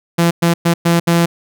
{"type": "tone bursts at uneven times", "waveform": "sawtooth", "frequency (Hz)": 169.7, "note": "F3", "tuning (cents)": -49, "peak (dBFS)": -6, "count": 5, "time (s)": [[0.18, 0.31], [0.42, 0.54], [0.65, 0.74], [0.85, 1], [1.07, 1.26]], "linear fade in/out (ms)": 10, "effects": []}